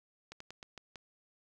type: slowing click train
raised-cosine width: 0.2 ms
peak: -29 dBFS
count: 6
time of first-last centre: 0.32-0.957 s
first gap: 84 ms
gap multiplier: 1.21
effects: none